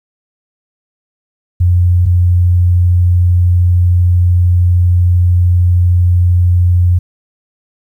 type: tone pair in turn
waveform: sine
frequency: 88.7 / 88.7 Hz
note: F2 / F2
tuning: +27 / +27 cents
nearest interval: unison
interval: 0 cents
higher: neither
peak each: -6 dBFS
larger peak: neither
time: 1.6-2.06 / 2.06-6.99 s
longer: second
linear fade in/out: 10 ms
effects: 8-bit